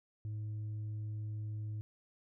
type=tone with tanh clipping; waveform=triangle; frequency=106.7 Hz; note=G#2; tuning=47 cents sharp; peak=-38 dBFS; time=0.25-1.81 s; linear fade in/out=0 ms; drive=7 dB; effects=none